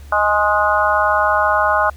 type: harmonic tone with a mistuned harmonic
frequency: 208.2 Hz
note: G#3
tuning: 5 cents sharp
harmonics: 3 / 4 / 5 / 6 / 7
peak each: -19 / -19 / -19 / -19 / -19 dBFS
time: 0.12-1.9 s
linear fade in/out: 5 ms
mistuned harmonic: 5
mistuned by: +20 cents
effects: added 71 Hz sine -34 dBFS peak until 1.96 s + pink hiss -48 dBFS RMS until 1.96 s